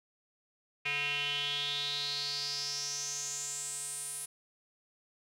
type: tone with band-pass filter sweep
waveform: square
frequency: 143.9 Hz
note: D3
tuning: 35 cents flat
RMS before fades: -36 dBFS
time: 0.85-4.26 s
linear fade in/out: 10 ms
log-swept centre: 2500 to 10000 Hz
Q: 6.5
effects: none